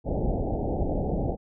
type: low-pass noise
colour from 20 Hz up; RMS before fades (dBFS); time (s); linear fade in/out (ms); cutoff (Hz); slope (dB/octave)
pink; -27; 0.04-1.37; 50; 810; 96
effects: none